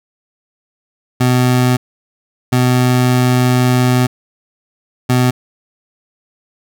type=tone bursts at uneven times; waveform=25% pulse; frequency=125.5 Hz; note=B2; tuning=28 cents sharp; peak=-6 dBFS; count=3; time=1.2-1.77 / 2.52-4.07 / 5.09-5.31 s; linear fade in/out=10 ms; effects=none